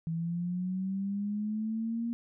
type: linear sweep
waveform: sine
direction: up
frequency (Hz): 162.1 to 235.8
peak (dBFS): -30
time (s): 0.07-2.13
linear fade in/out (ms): 0
effects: none